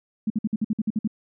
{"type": "tone bursts", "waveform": "sine", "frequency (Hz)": 216, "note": "A3", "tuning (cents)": -32, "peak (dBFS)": -20, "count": 10, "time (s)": [0.27, 1.076], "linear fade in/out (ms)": 5, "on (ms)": 32, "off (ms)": 54, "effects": []}